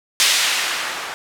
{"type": "noise with low-pass filter sweep", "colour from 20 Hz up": "violet", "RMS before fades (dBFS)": -20, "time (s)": [0.2, 1.14], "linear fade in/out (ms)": 0, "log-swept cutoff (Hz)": [3700, 1000], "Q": 0.78, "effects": []}